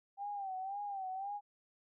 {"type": "tone with vibrato", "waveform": "sine", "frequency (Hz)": 784, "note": "G5", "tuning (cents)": 0, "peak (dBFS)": -38, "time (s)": [0.17, 1.41], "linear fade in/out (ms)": 50, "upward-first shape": "sine", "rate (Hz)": 1.9, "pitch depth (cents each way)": 84, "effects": []}